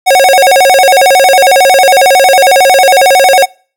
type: tone with vibrato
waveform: square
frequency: 635 Hz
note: D#5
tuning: 35 cents sharp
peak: -3 dBFS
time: 0.06-3.46 s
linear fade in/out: 20 ms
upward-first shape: square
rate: 11 Hz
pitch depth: 270 cents each way
effects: noise-tail reverb RT60 0.4 s tail -25 dB re dry